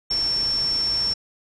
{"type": "tone in noise", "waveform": "sine", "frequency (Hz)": 5430, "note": "F8", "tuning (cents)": -50, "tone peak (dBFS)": -20, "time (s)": [0.1, 1.14], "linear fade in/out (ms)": 10, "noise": "pink", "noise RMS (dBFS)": -36, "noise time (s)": [0.1, 1.14], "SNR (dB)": 13, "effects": ["resampled to 22050 Hz"]}